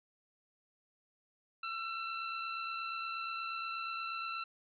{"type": "tone with amplitude modulation", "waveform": "25% pulse", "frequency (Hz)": 1343, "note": "E6", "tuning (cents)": 32, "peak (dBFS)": -32, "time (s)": [1.63, 4.44], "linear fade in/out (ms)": 5, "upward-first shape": "sine", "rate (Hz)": 68.4, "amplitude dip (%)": 35, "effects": ["resampled to 11025 Hz"]}